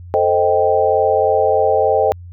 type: chord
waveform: sine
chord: A half-diminished seventh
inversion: none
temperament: equal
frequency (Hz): 440 / 523.3 / 622.3 / 784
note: A4 / C5 / Eb5 / G5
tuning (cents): 0 / 0 / 0 / 0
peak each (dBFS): -17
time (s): 0.14-2.12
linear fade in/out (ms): 0
effects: added 88 Hz sine -32 dBFS peak until 2.32 s